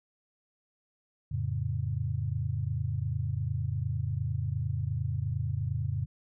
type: chord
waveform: sine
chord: F augmented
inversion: none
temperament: equal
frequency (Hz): 87.31 / 110 / 138.59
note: F2 / A2 / C#3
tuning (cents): 0 / 0 / 0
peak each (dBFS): -34 / -32 / -33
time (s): 1.31-6.06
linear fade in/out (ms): 10
effects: none

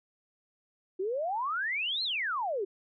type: exponential two-way sweep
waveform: sine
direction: up then down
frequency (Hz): 358.1 to 4274 to 366.7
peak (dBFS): -29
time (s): 0.99-2.65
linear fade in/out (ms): 10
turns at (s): 2.03
effects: none

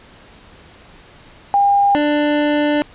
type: tone pair in turn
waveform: sine / 25% pulse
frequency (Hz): 804 / 295.6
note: G5 / D4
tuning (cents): +44 / +11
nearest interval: octave + perfect fourth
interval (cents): 1733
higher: first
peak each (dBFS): -10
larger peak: neither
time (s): 1.54-1.95 / 1.95-2.82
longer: second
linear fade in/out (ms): 0
effects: pink hiss -44 dBFS RMS until 2.94 s + resampled to 8000 Hz

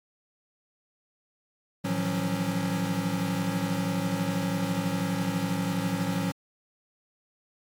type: tone cluster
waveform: square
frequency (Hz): 110.5 / 158.2 / 172.1 / 184.3 / 275.5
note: A2 / D#3 / F3 / F#3 / C#4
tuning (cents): +8 / +29 / -25 / -7 / -11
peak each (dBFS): -37 / -37 / -33 / -31 / -34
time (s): 1.84-6.32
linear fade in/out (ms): 10
effects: AAC 64 kbps

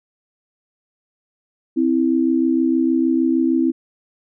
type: tone pair together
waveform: sine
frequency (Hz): 260.9 / 327.4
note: C4 / E4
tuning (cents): -5 / -12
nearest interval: major third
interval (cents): 393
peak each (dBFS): -17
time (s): 1.76-3.72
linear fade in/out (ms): 20
effects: none

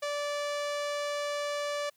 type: tone with low-pass filter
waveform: sawtooth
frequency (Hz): 582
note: D5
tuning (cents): -16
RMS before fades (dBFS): -33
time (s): 0.02-1.9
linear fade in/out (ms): 10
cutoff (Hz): 7300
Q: 0.83
effects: white hiss -69 dBFS RMS until 1.96 s

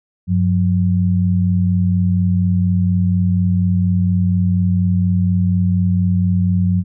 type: tone pair together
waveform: sine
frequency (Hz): 96.01 / 180.2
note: G2 / F#3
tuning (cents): -35 / -45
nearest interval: major seventh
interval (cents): 1090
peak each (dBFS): -15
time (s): 0.27-6.84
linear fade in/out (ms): 50
effects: none

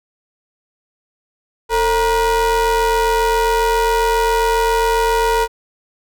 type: ring-modulated tone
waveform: square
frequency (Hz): 246.9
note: B3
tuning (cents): 0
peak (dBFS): -11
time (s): 1.69-5.48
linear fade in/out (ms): 50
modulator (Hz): 697
effects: none

